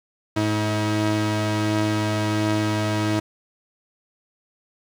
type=tone pair together; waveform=sawtooth; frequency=106.9 / 319.3 Hz; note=A2 / D#4; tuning=-49 / +45 cents; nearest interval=octave + perfect fifth; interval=1894 cents; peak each=-19 dBFS; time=0.36-3.2 s; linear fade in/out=10 ms; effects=low-pass 7000 Hz 12 dB/octave + 8-bit